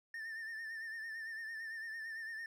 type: tone with vibrato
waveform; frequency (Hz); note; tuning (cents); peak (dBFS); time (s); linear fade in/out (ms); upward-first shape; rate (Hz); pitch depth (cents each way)
triangle; 1797; A6; +36; -40; 0.14-2.46; 2; triangle; 8.9; 63
effects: none